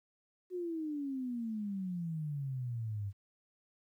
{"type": "exponential sweep", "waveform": "sine", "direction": "down", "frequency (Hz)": [370, 97.1], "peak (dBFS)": -35, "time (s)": [0.5, 3.13], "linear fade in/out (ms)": 50, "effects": ["12-bit"]}